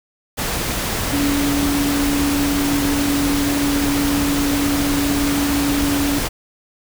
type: tone in noise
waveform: sine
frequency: 284.5 Hz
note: C#4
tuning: 45 cents sharp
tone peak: -17 dBFS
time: 1.12-6.2 s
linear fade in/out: 20 ms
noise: pink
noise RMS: -22 dBFS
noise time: 0.37-6.29 s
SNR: +2 dB
effects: none